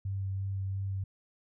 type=tone with vibrato; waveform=sine; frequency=97 Hz; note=G2; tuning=18 cents flat; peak=-31 dBFS; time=0.05-1.04 s; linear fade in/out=5 ms; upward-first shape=sine; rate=2.9 Hz; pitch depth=13 cents each way; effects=none